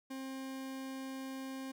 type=tone; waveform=40% pulse; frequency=265.7 Hz; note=C4; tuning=27 cents sharp; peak=-40 dBFS; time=0.1-1.72 s; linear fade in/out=10 ms; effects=none